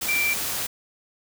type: tone in noise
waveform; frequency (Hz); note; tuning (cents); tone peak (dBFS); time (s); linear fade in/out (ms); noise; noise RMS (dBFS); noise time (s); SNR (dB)
sine; 2349; D7; 0; -21; 0.08-0.34; 10; white; -28; 0.01-0.67; +4
effects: none